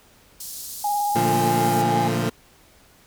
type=band-pass noise; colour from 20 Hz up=white; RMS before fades=-35 dBFS; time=0.4-1.82 s; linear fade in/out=5 ms; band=4300 to 16000 Hz; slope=24 dB/octave
type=tone with vibrato; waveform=sine; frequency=822 Hz; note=G#5; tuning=18 cents flat; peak=-20 dBFS; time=0.84-2.08 s; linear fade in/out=5 ms; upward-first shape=sine; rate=18 Hz; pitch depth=24 cents each way
type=chord; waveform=20% pulse; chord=Bb major seventh; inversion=none; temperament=equal with one note detuned; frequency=116.54 / 146.83 / 174.61 / 223.3 Hz; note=Bb2 / D3 / F3 / A3; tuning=0 / 0 / 0 / +26 cents; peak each=-20 / -23 / -21 / -24 dBFS; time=1.15-2.3 s; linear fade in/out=10 ms
effects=pink hiss -54 dBFS RMS until 3.06 s